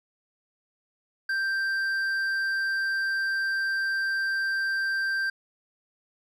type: tone with hard clipping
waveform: sine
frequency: 1572 Hz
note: G6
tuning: 4 cents sharp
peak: -26 dBFS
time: 1.29-5.3 s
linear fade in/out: 5 ms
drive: 5 dB
effects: none